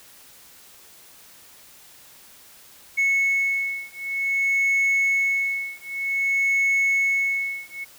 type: beating tone pair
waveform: sine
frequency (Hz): 2200 / 2200.53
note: C#7 / C#7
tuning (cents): -14 / -13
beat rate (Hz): 0.53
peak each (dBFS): -21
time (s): 2.97-7.85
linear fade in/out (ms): 20
effects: tanh soft clip ceiling -16 dBFS + white hiss -49 dBFS RMS until 7.98 s